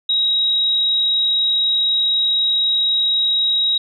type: tone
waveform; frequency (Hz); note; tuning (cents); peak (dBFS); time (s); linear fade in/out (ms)
sine; 3816; A#7; +40; -14; 0.09-3.78; 5
effects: none